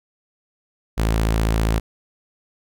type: tone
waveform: sawtooth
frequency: 55 Hz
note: A1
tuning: in tune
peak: -13 dBFS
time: 0.97-1.8 s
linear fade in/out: 20 ms
effects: none